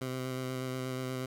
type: tone with vibrato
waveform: 15% pulse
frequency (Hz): 129.1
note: C3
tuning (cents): -23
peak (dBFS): -28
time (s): 0.01-1.26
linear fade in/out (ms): 5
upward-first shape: square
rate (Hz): 8.3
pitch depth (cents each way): 13
effects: none